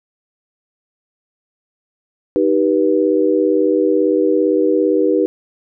sine chord, Eb augmented, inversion none, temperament just, 311.1 / 388.9 / 486.1 Hz, Eb4 / G4 / B4, 0 / -14 / -28 cents, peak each -16 dBFS, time 2.36-5.26 s, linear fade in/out 0 ms, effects none

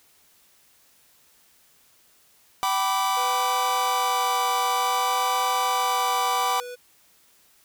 45% pulse chord, G major, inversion none, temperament equal with one note detuned, 767 / 987.8 / 1174.7 Hz, G5 / B5 / D6, -38 / 0 / 0 cents, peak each -26 dBFS, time 2.63-6.6 s, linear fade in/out 0 ms
square tone with vibrato, 493.9 Hz, B4, in tune, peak -35 dBFS, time 3.16-6.76 s, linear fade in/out 20 ms, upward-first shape sine, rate 0.55 Hz, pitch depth 20 cents each way
effects white hiss -59 dBFS RMS until 7.64 s

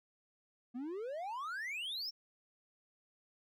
triangle exponential sweep, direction up, 233.1 to 5588 Hz, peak -37 dBFS, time 0.74-2.11 s, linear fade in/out 20 ms, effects none

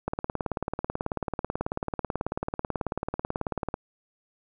click train, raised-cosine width 1 ms, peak -14 dBFS, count 68, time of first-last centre 0.08-3.741 s, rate 18.3 Hz, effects none

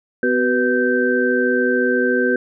sine tone cluster, 252.1 / 377.2 / 491 / 1557 Hz, B3 / F#4 / B4 / G6, +36 / +33 / -10 / -12 cents, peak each -20 dBFS, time 0.23-2.36 s, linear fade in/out 2 ms, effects none

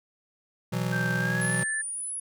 square chord, B suspended fourth, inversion none, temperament just, 123.47 / 164.63 / 185.21 Hz, B2 / E3 / F#3, 0 / -2 / +2 cents, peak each -31 / -32 / -32 dBFS, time 0.72-1.64 s, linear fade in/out 10 ms
sine tone with pitch glide, 1568 to 1749.9 Hz, G6 to A6, 0 to -10 cents, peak -28 dBFS, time 0.92-1.82 s, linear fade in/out 10 ms, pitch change +190 cents, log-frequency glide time 1.18-1.53 s
sine linear two-way sweep, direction down then up, 10950 to 8750 to 10440 Hz, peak -31 dBFS, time 1.41-2.2 s, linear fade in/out 5 ms, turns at 1.65 s
effects none

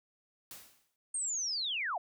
white noise with exponential decay, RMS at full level -45 dBFS, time 0.51-0.96 s, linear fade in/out 1 ms, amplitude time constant 97 ms
sine linear sweep, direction down, 8740 to 622.3 Hz, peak -32 dBFS, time 1.14-1.98 s, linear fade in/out 5 ms
effects none

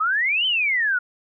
sine exponential two-way sweep, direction up then down, 1226 to 3124 to 1415 Hz, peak -18 dBFS, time 0-0.99 s, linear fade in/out 10 ms, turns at 0.46 s, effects none

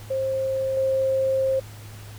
sine tone with level steps, 531 Hz, C5, 25 cents sharp, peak -22 / -19 dBFS, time 0.1-1.6 s, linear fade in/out 10 ms, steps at 0.77 s, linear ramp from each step 2 ms, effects added 105 Hz sine -39 dBFS peak until 2.18 s + pink hiss -46 dBFS RMS until 2.18 s

